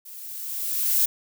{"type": "noise with level ramp", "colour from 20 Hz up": "violet", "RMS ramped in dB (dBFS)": [-42, -19], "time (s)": [0.05, 1.06], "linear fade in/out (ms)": 10, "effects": []}